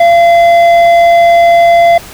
sine tone with tanh clipping, 684 Hz, F5, 36 cents flat, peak -4 dBFS, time 0-1.98 s, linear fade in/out 5 ms, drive 9 dB, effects pink hiss -30 dBFS RMS until 2.13 s

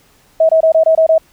sine tone bursts, 643 Hz, E5, 43 cents flat, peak -6 dBFS, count 7, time 0.4-1.181 s, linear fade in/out 5 ms, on 91 ms, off 24 ms, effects pink hiss -51 dBFS RMS until 1.32 s

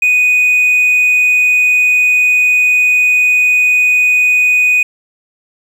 triangle tone, 2486 Hz, D#7, 2 cents flat, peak -5 dBFS, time 0.02-4.83 s, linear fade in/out 5 ms, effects tanh soft clip ceiling -1 dBFS + 7-bit

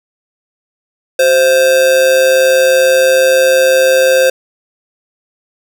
square tone with amplitude modulation, 523.3 Hz, C5, in tune, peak -5 dBFS, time 1.19-4.3 s, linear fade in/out 5 ms, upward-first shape sine, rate 146 Hz, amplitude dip 50%, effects none

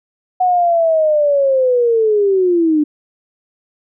sine linear sweep, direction down, 740 to 293.7 Hz, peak -10 dBFS, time 0.4-2.84 s, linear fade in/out 10 ms, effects none

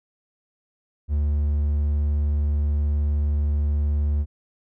triangle tone, 73.42 Hz, D2, in tune, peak -17 dBFS, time 1.08-4.26 s, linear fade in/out 50 ms, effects none

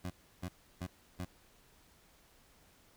20% pulse tone bursts, 90.2 Hz, F#2, 44 cents flat, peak -33 dBFS, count 4, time 0.04-1.252 s, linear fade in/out 10 ms, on 63 ms, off 320 ms, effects pink hiss -65 dBFS RMS until 2.96 s

